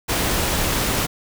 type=noise; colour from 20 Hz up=pink; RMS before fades=-21 dBFS; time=0.08-1.07 s; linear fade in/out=20 ms; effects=none